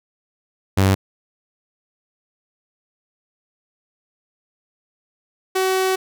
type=tone pair in turn; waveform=sawtooth; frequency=96.4 / 377.2 Hz; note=G2 / F#4; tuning=-28 / +33 cents; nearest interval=2 octaves; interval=2361 cents; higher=second; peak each=-9 / -13 dBFS; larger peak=first; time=0.77-0.95 / 5.55-5.96 s; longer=second; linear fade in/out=10 ms; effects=none